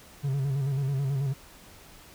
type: tone with vibrato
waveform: triangle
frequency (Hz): 137.2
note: C#3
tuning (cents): -17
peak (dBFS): -23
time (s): 0.23-1.34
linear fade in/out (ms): 20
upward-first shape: square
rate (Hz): 9.2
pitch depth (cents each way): 58
effects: pink hiss -51 dBFS RMS until 2.14 s